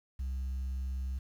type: tone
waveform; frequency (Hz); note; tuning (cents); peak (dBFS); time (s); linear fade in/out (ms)
sine; 65.4; C2; 0; -30; 0.19-1.19; 10
effects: tanh soft clip ceiling -32 dBFS + 10-bit